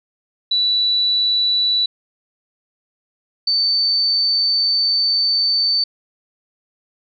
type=tone pair in turn; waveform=sine; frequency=3951 / 4548 Hz; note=B7 / C#8; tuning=0 / +44 cents; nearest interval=major second; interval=244 cents; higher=second; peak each=-14 dBFS; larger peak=neither; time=0.51-1.86 / 3.47-5.84 s; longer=second; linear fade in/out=5 ms; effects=none